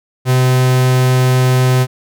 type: tone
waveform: 45% pulse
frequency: 128 Hz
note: C3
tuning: 38 cents flat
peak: -9 dBFS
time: 0.25-1.87 s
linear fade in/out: 50 ms
effects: none